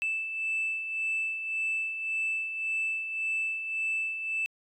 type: beating tone pair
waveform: sine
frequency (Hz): 2637 / 2638.8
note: E7 / E7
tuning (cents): 0 / +1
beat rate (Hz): 1.8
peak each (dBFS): -36 / -28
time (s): 0.02-4.46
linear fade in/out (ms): 0
effects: tanh soft clip ceiling -24 dBFS